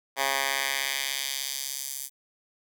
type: tone with high-pass filter sweep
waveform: 10% pulse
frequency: 136.6 Hz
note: C#3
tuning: 25 cents flat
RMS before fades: -30 dBFS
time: 0.16-2.1 s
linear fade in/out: 50 ms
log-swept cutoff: 960 to 8400 Hz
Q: 1
effects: none